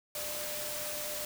sine tone in noise, 598 Hz, D5, 31 cents sharp, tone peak -42 dBFS, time 0.15-1.25 s, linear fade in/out 2 ms, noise white, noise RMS -38 dBFS, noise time 0.15-1.25 s, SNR -7 dB, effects none

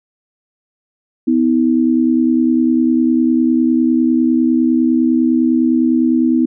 sine tone pair together, 250.3 / 320.2 Hz, B3 / D#4, +23 / +50 cents, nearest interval major third, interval 427 cents, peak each -12 / -14 dBFS, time 1.27-6.46 s, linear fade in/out 10 ms, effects none

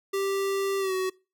square tone with pitch glide, 392 to 374.9 Hz, G4 to F#4, 0 to +23 cents, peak -26 dBFS, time 0.13-1.1 s, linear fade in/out 10 ms, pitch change -77 cents, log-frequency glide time 0.79-0.93 s, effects noise-tail reverb RT60 0.3 s tail -23 dB re dry

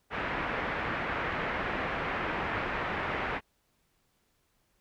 white low-pass noise, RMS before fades -33 dBFS, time 0.1-3.41 s, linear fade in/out 50 ms, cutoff 2100 Hz, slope 24 dB/octave, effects pink hiss -73 dBFS RMS until 4.8 s

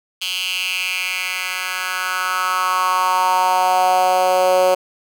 10% pulse tone with high-pass filter sweep, 184.3 Hz, F#3, 7 cents flat, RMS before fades -18 dBFS, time 0.21-4.75 s, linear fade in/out 10 ms, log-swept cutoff 3200 to 520 Hz, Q 4, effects none

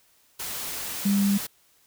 sine tone in noise, 200 Hz, G3, 35 cents sharp, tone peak -19 dBFS, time 1.05-1.38 s, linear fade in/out 10 ms, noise white, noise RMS -33 dBFS, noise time 0.39-1.47 s, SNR +11 dB, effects white hiss -62 dBFS RMS until 1.86 s

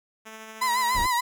5% pulse tone with tremolo, 220 Hz, A3, in tune, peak -28 dBFS, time 0.25-0.97 s, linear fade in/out 20 ms, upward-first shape sine, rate 13 Hz, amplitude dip 25%
35% pulse tone with vibrato, 986 Hz, B5, 3 cents flat, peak -20 dBFS, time 0.61-1.21 s, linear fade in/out 10 ms, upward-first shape sine, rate 6.9 Hz, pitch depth 75 cents each way
brown noise, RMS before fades -30 dBFS, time 0.94-1.07 s, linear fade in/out 20 ms
effects none

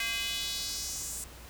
square tone with high-pass filter sweep, 228.6 Hz, A#3, 34 cents flat, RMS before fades -35 dBFS, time 0-1.24 s, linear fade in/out 2 ms, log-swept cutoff 2200 to 8500 Hz, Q 2.3, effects added 60 Hz sine -50 dBFS peak until 1.49 s + pink hiss -50 dBFS RMS until 1.49 s

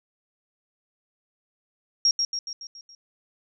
sine tone with echo, 5588 Hz, F8, in tune, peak -16 dBFS, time 2.05-2.11 s, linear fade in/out 2 ms, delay 140 ms, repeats 6, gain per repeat -5 dB, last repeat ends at 2.95 s, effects none

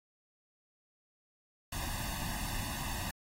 pink noise with comb filter, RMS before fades -38 dBFS, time 1.72-3.11 s, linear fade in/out 5 ms, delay 1.1 ms, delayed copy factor +0.9, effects AAC 48 kbps

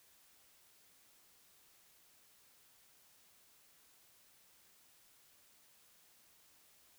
silence, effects white hiss -67 dBFS RMS until 6.98 s

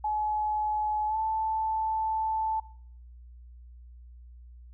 sine tone with pitch glide, 851 to 878.5 Hz, G#5 to A5, +42 to -3 cents, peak -26 dBFS, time 0.04-2.6 s, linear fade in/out 5 ms, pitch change +55 cents, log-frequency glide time 1.07-1.17 s, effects noise-tail reverb RT60 0.6 s tail -20 dB re dry + added 60 Hz sine -46 dBFS peak until 4.73 s

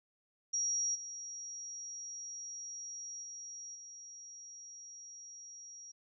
sine tone with level steps, 5680 Hz, F8, 28 cents sharp, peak -31 / -42 / -44 / -48 dBFS, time 0.53-5.92 s, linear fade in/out 10 ms, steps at 0.94 / 3.22 / 3.74 s, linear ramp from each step 20 ms, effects none

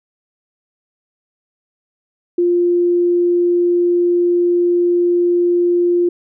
sine tone, 350 Hz, F4, 4 cents sharp, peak -11 dBFS, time 2.38-6.09 s, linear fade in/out 5 ms, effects none

